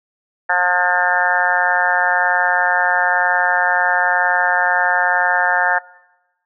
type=harmonic tone; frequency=178.9 Hz; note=F3; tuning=42 cents sharp; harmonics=3 / 4 / 5 / 6 / 7 / 8 / 9 / 10; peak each=-28 / -21 / -20 / -30 / -28 / -21 / -19 / -19 dBFS; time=0.49-5.79 s; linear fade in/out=10 ms; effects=noise-tail reverb RT60 1.0 s tail -22 dB re dry